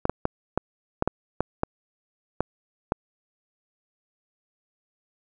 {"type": "clicks", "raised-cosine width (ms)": 1, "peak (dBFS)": -8, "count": 10, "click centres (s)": [0.054, 0.096, 0.254, 0.576, 1.024, 1.076, 1.406, 1.634, 2.406, 2.921], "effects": []}